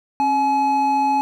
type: tone pair together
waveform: triangle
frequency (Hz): 271.4 / 848.8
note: C#4 / G#5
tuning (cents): -36 / +38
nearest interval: octave + minor sixth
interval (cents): 1974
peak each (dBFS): -22 / -14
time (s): 0.2-1.21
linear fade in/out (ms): 0
effects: none